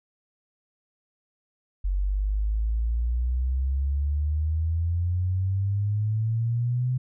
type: exponential sweep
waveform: sine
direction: up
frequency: 46.25 to 128.3 Hz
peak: -22 dBFS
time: 1.84-6.98 s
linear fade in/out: 10 ms
effects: none